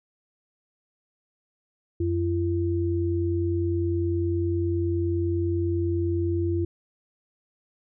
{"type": "tone pair together", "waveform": "sine", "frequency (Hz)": [90.1, 340], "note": ["F#2", "F4"], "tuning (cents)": [-45, -46], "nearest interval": "octave + major seventh", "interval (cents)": 2299, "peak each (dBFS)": -25, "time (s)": [2, 6.65], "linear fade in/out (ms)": 5, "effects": []}